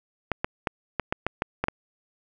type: clicks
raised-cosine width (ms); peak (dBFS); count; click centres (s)
0.5; -9; 9; 0.317 / 0.445 / 0.672 / 0.997 / 1.125 / 1.266 / 1.421 / 1.64 / 1.684
effects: none